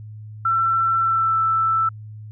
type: tone with pitch glide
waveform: sine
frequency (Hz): 1343 to 1324.5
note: E6 to E6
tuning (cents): +32 to +8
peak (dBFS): -16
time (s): 0.45-1.89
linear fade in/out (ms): 5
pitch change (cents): -24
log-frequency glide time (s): 1.01-1.38
effects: added 107 Hz sine -34 dBFS peak until 2.31 s